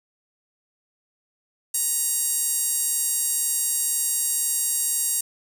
sawtooth tone with high-pass filter, 942 Hz, A#5, 18 cents sharp, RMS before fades -24 dBFS, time 1.74-5.21 s, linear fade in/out 5 ms, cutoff 8400 Hz, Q 2.8, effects none

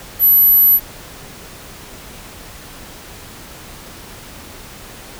sine tone, 11820 Hz, F#9, 3 cents flat, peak -7 dBFS, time 0.19-0.8 s, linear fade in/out 50 ms, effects pink hiss -36 dBFS RMS until 5.19 s

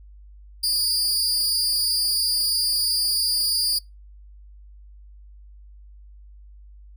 sawtooth tone with amplitude modulation, 4799 Hz, D8, 37 cents sharp, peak -13 dBFS, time 0.63-3.79 s, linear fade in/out 10 ms, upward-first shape sine, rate 274 Hz, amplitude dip 85%, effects noise-tail reverb RT60 0.2 s tail -24 dB re dry + added 50 Hz sine -43 dBFS peak until 6.96 s

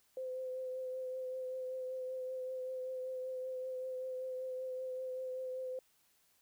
sine tone with vibrato, 514 Hz, C5, 31 cents flat, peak -38 dBFS, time 0.17-5.79 s, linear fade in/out 2 ms, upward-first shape triangle, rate 5.2 Hz, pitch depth 22 cents each way, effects white hiss -72 dBFS RMS until 6.41 s

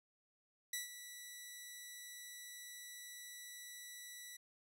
10% pulse tone with ADSR envelope, 1958 Hz, B6, 15 cents flat, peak -29 dBFS, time 0.73-4.37 s, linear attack 4 ms, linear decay 140 ms, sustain -12 dB, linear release 8 ms, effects none

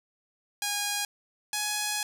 5% pulse tone pair in turn, 820 / 837.7 Hz, G#5 / G#5, -22 / +15 cents, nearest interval unison, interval 37 cents, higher second, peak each -16 dBFS, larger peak neither, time 0.62-1.05 / 1.53-2.03 s, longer second, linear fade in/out 2 ms, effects none

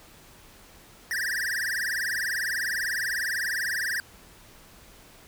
square tone with vibrato, 1743 Hz, A6, 17 cents flat, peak -27 dBFS, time 1.11-4 s, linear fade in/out 0 ms, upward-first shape triangle, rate 20 Hz, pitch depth 230 cents each way, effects pink hiss -52 dBFS RMS until 5.27 s

